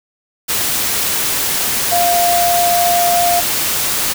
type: tone in noise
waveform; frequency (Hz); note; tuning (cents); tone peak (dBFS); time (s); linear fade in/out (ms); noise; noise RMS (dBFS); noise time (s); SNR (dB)
sine; 698.5; F5; 0; -12; 1.91-3.41; 20; white; -17; 0.48-4.14; +2
effects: none